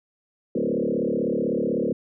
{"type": "tone with frequency modulation", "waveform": "sine", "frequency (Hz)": 356.6, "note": "F4", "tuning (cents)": 36, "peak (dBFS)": -21, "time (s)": [0.55, 1.93], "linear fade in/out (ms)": 5, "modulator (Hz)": 36, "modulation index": 4.7, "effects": []}